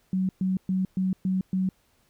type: tone bursts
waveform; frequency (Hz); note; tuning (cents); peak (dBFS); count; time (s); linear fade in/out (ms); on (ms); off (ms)
sine; 187.5; F#3; +23; -22; 6; 0.13-1.69; 2; 160; 120
effects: pink hiss -66 dBFS RMS until 2.09 s